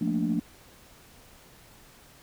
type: chord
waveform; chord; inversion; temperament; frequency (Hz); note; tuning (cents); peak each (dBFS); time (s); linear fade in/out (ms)
sine; Bb major seventh; second; equal; 174.61 / 220 / 233.1 / 293.7; F3 / A3 / Bb3 / D4; 0 / 0 / 0 / 0; -29; 0.01-0.4; 5
effects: tanh soft clip ceiling -17 dBFS + pink hiss -54 dBFS RMS until 2.22 s